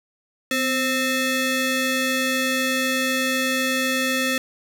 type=ring-modulated tone; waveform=20% pulse; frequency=784 Hz; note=G5; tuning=in tune; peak=-12 dBFS; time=0.51-4.38 s; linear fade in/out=2 ms; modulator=1040 Hz; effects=none